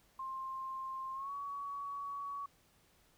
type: tone with pitch glide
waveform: sine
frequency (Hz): 1057 to 1126.3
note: C6 to C#6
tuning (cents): +17 to +27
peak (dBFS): -39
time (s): 0.19-2.46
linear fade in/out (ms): 5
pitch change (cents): +110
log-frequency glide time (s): 1.13-1.32
effects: pink hiss -69 dBFS RMS until 3.17 s